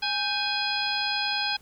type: harmonic tone with a mistuned harmonic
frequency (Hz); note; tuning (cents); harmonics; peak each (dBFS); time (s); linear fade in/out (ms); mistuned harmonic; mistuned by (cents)
830.6; G#5; 0; 1 / 2 / 3 / 4 / 5 / 6; -32 / -32 / -32 / -32 / -32 / -32; 0.02-1.57; 10; 2; -110
effects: pink hiss -57 dBFS RMS until 1.61 s